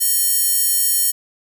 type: tone with high-pass filter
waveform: square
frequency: 616 Hz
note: D#5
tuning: 17 cents flat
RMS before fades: -17 dBFS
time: 0-1.12 s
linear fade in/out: 20 ms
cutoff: 10000 Hz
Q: 1.4
effects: none